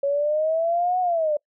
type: exponential two-way sweep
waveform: sine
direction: up then down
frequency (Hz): 554.4 to 740 to 583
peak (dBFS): -19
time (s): 0.03-1.37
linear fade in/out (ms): 5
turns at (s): 1
effects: noise-tail reverb RT60 0.1 s tail -26 dB re dry